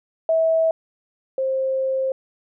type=tone pair in turn; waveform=sine; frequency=649 / 529.1 Hz; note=E5 / C5; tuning=-27 / +19 cents; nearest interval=major third; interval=354 cents; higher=first; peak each=-15 / -19 dBFS; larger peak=first; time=0.29-0.71 / 1.38-2.12 s; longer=second; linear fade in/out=2 ms; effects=none